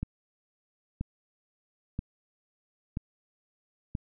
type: click train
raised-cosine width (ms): 5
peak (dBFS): -19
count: 5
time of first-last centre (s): 0.03-3.952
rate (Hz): 1.02
effects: none